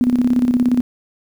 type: tone with tremolo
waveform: sine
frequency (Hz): 246.9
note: B3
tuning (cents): 0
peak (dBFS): -10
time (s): 0.01-0.81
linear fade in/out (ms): 0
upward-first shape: square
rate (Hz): 17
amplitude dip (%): 60
effects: 8-bit